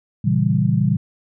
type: chord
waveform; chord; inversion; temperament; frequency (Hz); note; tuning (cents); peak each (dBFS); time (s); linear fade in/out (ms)
sine; A# diminished seventh; none; equal; 116.54 / 138.59 / 164.81 / 196; A#2 / C#3 / E3 / G3; 0 / 0 / 0 / 0; -20; 0.24-0.97; 10
effects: none